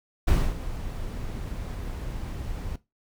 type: noise with ADSR envelope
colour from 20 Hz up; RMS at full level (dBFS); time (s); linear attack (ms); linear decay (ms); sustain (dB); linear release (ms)
brown; -19; 0.27-2.76; 12; 260; -14; 4
effects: noise-tail reverb RT60 0.2 s tail -17 dB re dry